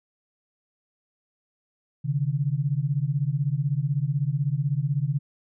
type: beating tone pair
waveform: sine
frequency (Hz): 134 / 150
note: C3 / D3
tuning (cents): +42 / +37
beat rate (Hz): 16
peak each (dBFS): -25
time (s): 2.04-5.19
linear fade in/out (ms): 20
effects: none